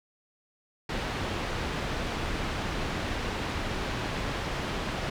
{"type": "low-pass noise", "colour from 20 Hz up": "pink", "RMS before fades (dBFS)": -32, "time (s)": [0.89, 5.1], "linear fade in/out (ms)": 5, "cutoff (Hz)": 3600, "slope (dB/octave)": 12, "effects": []}